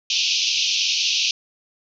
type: band-pass noise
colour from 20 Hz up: pink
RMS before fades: -21 dBFS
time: 0.1-1.31 s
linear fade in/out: 2 ms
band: 2500 to 6200 Hz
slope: 96 dB/octave
effects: none